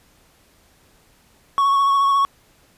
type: tone with vibrato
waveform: triangle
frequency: 1108.7 Hz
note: C#6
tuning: in tune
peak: -12 dBFS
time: 1.58-2.25 s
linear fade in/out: 0 ms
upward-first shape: sine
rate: 14 Hz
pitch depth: 20 cents each way
effects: pink hiss -56 dBFS RMS until 2.77 s + resampled to 32000 Hz